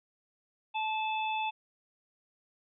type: harmonic tone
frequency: 871 Hz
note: A5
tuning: 18 cents flat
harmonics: 1 / 3 / 4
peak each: -31 / -36 / -42 dBFS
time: 0.74-1.51 s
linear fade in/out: 20 ms
effects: none